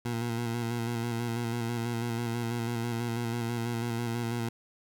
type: tone with vibrato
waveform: 20% pulse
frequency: 117.5 Hz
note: A#2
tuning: 14 cents sharp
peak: -25 dBFS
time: 0.05-4.49 s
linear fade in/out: 5 ms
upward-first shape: square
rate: 6.1 Hz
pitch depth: 29 cents each way
effects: 11-bit